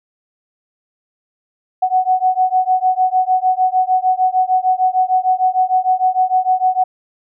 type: beating tone pair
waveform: sine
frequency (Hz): 740 / 746.6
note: F#5 / F#5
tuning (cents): 0 / +15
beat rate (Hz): 6.6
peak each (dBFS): -15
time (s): 1.82-6.84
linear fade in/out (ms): 10
effects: none